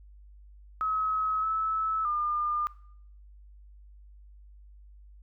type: tone with pitch steps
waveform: sine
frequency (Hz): 1281 / 1303 / 1206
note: E6 / E6 / D6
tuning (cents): -50 / -20 / +46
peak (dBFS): -26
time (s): 0.81-2.67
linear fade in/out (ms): 0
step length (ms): 620
effects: noise-tail reverb RT60 0.6 s tail -19 dB re dry + added 50 Hz sine -49 dBFS peak until 5.22 s